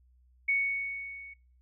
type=tone with level ramp; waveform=sine; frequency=2223 Hz; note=C#7; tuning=4 cents sharp; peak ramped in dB=-23 to -45 dBFS; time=0.48-1.34 s; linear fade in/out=10 ms; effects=noise-tail reverb RT60 0.4 s tail -25 dB re dry + added 62 Hz sine -60 dBFS peak until 1.61 s